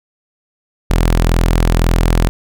sawtooth tone, 41.92 Hz, E1, 30 cents sharp, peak -6 dBFS, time 0.9-2.29 s, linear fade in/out 0 ms, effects none

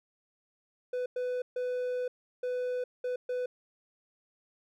triangle tone bursts at uneven times, 498.6 Hz, B4, 16 cents sharp, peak -28 dBFS, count 6, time 0.93-1.06 / 1.16-1.42 / 1.56-2.08 / 2.43-2.84 / 3.04-3.16 / 3.29-3.46 s, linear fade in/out 5 ms, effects none

